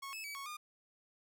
sawtooth tone with pitch steps, 1099 / 2601 / 2284 / 1106 / 1214 Hz, C#6 / E7 / D7 / C#6 / D#6, -15 / -24 / -49 / -4 / -43 cents, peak -39 dBFS, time 0.02-0.57 s, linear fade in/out 10 ms, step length 110 ms, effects none

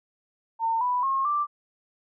sine tone with pitch steps, 907 / 989.1 / 1078.6 / 1176.2 Hz, A#5 / B5 / C#6 / D6, -48 / +2 / -48 / +2 cents, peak -22 dBFS, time 0.59-1.47 s, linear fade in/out 50 ms, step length 220 ms, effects none

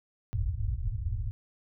white low-pass noise, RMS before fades -31 dBFS, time 0.33-1.31 s, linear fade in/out 0 ms, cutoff 120 Hz, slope 96 dB/octave, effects none

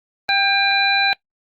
harmonic tone with a mistuned harmonic, 799 Hz, G5, 33 cents sharp, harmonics 1 / 2 / 3 / 5, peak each -20 / -20 / -20 / -20 dBFS, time 0.29-1.13 s, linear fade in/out 0 ms, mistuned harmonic 1, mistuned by -28 cents, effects noise-tail reverb RT60 0.1 s tail -21 dB re dry + Opus 24 kbps

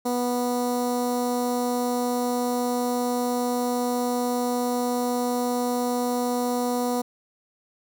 15% pulse tone with notch filter, 245.2 Hz, B3, 12 cents flat, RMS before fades -25 dBFS, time 0.05-7.02 s, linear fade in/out 10 ms, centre 2500 Hz, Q 0.55, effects none

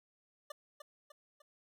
25% pulse tone with echo, 592 Hz, D5, 14 cents sharp, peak -38 dBFS, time 0.5-0.52 s, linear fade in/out 5 ms, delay 300 ms, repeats 3, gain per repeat -6 dB, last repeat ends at 1.42 s, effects none

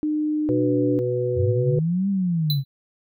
sine tone with pitch glide, 303.8 to 294.1 Hz, D#4 to D4, -41 to +3 cents, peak -20 dBFS, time 0.03-0.99 s, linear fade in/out 0 ms, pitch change -56 cents, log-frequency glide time 0.6-0.72 s
harmonic tone, 123.47 Hz, B2, in tune, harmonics 1 / 3 / 4, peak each -26 / -25 / -24 dBFS, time 0.49-1.79 s, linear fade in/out 0 ms
sine linear two-way sweep, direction up then down, 85.9 to 200.7 to 132.3 Hz, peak -19 dBFS, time 1.35-2.64 s, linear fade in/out 50 ms, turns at 2.09 s
square tone with exponential decay, 4000 Hz, B7, 21 cents sharp, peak -20 dBFS, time 2.5-2.65 s, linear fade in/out 1 ms, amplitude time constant 31 ms
effects none

